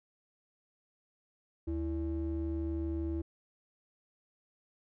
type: ring-modulated tone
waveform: triangle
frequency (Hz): 126.6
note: B2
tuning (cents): +43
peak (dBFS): -27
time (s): 1.67-3.22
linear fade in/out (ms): 10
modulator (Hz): 203
effects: none